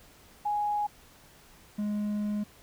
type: tone pair in turn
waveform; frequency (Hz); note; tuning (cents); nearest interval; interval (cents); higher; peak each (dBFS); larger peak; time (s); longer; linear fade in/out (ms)
sine / triangle; 830.6 / 208.4; G#5 / G#3; 0 / +6; 2 octaves; 2394; first; -26; neither; 0.45-0.87 / 1.78-2.44; second; 10
effects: pink hiss -56 dBFS RMS until 2.62 s